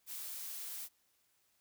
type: noise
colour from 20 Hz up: blue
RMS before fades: -44 dBFS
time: 0.06-0.89 s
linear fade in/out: 50 ms
effects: white hiss -75 dBFS RMS until 1.6 s